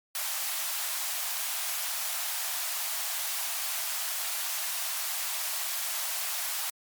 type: high-pass noise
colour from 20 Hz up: white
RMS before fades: -32 dBFS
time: 0.15-6.7 s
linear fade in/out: 2 ms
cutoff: 610 Hz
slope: 96 dB/octave
effects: MP3 96 kbps